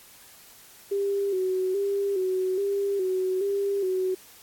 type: tone with vibrato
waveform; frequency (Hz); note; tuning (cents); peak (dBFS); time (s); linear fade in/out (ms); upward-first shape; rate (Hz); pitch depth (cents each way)
sine; 385.8; G4; -28; -23; 0.91-4.15; 10; square; 1.2; 58
effects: white hiss -51 dBFS RMS until 4.42 s + AAC 64 kbps